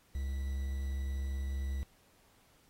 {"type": "tone with quantisation", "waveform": "triangle", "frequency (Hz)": 67.8, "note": "C#2", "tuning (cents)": -38, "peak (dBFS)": -31, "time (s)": [0.15, 1.83], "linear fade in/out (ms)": 0, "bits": 9, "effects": ["pink hiss -67 dBFS RMS until 2.69 s", "AAC 48 kbps"]}